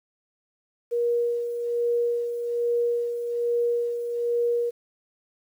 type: tone with tremolo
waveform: sine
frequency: 475.1 Hz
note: A#4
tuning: 33 cents sharp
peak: -20 dBFS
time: 0.91-4.71 s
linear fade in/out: 20 ms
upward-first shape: sine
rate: 1.2 Hz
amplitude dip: 55%
effects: 9-bit

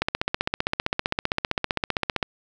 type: click train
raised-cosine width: 0.3 ms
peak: -6 dBFS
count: 35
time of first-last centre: 0.02-2.228 s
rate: 15.4 Hz
effects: none

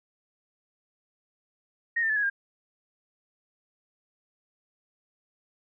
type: tone with pitch steps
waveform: sine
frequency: 1864.7 / 1797 / 1731.8 / 1669 / 1608.4 Hz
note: A#6 / A6 / A6 / G#6 / G6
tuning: 0 / +36 / -28 / +8 / +44 cents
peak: -23 dBFS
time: 1.96-2.3 s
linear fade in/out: 10 ms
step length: 68 ms
effects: none

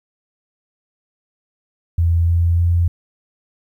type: tone with pitch steps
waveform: sine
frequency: 84.3 / 85.18 / 86.07 Hz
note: E2 / F2 / F2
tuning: +39 / -43 / -25 cents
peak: -12 dBFS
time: 1.98-2.88 s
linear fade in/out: 5 ms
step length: 300 ms
effects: 9-bit

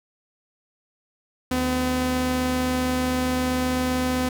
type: tone pair together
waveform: sawtooth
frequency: 75.4 / 253.6 Hz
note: D2 / B3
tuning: +46 / +46 cents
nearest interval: octave + major sixth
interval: 2100 cents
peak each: -26 / -18 dBFS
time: 1.51-4.29 s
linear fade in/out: 5 ms
effects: none

